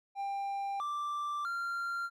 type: tone with pitch steps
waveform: triangle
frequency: 794 / 1175 / 1384 Hz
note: G5 / D6 / F6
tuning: +22 / +1 / -16 cents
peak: -31 dBFS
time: 0.15-2.1 s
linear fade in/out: 50 ms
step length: 650 ms
effects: MP3 96 kbps